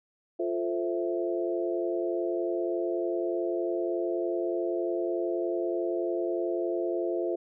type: chord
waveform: sine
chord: F major seventh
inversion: none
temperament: equal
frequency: 349.2 / 440 / 523.3 / 659.3 Hz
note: F4 / A4 / C5 / E5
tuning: 0 / 0 / 0 / 0 cents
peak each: -29 / -35 / -35 / -34 dBFS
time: 0.39-7.36 s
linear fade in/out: 10 ms
effects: none